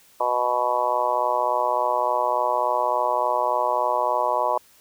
harmonic tone, 123.47 Hz, B2, in tune, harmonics 3 / 4 / 5 / 6 / 7 / 8 / 9, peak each -36 / -30 / -25 / -32 / -26 / -24 / -29 dBFS, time 0.2-4.58 s, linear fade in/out 5 ms, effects white hiss -55 dBFS RMS until 4.8 s

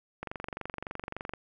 click train, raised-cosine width 0.5 ms, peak -21 dBFS, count 27, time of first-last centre 0.23-1.336 s, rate 23.5 Hz, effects none

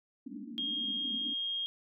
white band-pass noise, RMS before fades -44 dBFS, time 0.26-1.34 s, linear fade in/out 5 ms, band 200 to 300 Hz, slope 96 dB/octave
sine tone, 3242 Hz, G#7, 42 cents flat, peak -32 dBFS, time 0.58-1.66 s, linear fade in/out 0 ms
effects none

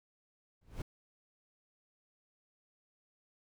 brown noise with exponential growth, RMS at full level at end -34 dBFS, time 0.61-0.82 s, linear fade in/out 5 ms, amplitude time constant 44 ms, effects none

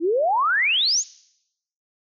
sine exponential sweep, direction up, 310 to 7160 Hz, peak -17 dBFS, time 0-1.04 s, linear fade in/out 50 ms, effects noise-tail reverb RT60 0.8 s tail -21 dB re dry

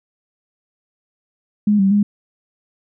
sine tone with pitch steps, 208.2 / 194.2 / 205.3 Hz, G#3 / G3 / G#3, +5 / -16 / -20 cents, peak -11 dBFS, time 1.67-2.03 s, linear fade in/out 5 ms, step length 120 ms, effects none

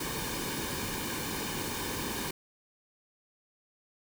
pink noise with comb filter, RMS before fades -35 dBFS, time 0-2.31 s, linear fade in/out 5 ms, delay 1.5 ms, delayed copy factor -0.65, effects none

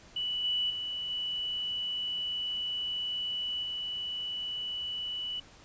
sine tone with level steps, 2960 Hz, F#7, in tune, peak -30 / -27 / -33 / -31 / -33 dBFS, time 0.16-5.4 s, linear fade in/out 5 ms, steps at 0.44 / 0.7 / 1.1 / 3.63 s, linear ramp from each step 2 ms, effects pink hiss -55 dBFS RMS until 5.64 s + resampled to 16000 Hz

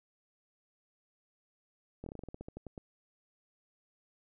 slowing click train, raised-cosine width 2 ms, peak -30 dBFS, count 14, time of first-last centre 2.04-2.778 s, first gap 23 ms, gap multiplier 1.14, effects none

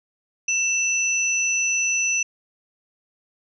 sine tone pair together, 2671 / 5953 Hz, E7 / F#8, +22 / +10 cents, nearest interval octave + major second, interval 1388 cents, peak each -22 dBFS, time 0.48-2.23 s, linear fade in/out 5 ms, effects none

